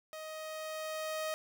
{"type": "tone with level ramp", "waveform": "sawtooth", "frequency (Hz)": 627, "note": "D#5", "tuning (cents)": 13, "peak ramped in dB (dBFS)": [-39, -30], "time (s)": [0.13, 1.34], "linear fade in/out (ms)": 0, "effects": []}